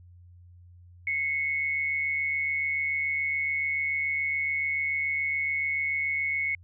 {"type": "tone pair together", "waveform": "sine", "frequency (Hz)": [2053, 2200], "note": ["C7", "C#7"], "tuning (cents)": [-33, -14], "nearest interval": "minor second", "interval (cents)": 119, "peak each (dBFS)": [-34, -26], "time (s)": [1.07, 6.55], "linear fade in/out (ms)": 2, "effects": ["added 88 Hz sine -49 dBFS peak until 6.63 s"]}